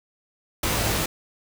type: noise with comb filter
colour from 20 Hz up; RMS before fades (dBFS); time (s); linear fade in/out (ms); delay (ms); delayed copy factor
pink; -24; 0.63-1.06; 5; 19; +0.55
effects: none